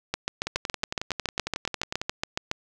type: two click trains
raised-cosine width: 0.2 ms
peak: -9 / -12 dBFS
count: 18 / 18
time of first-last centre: 0.14-2.514 / 0.47-2.015 s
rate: 7.16 / 11 Hz
effects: none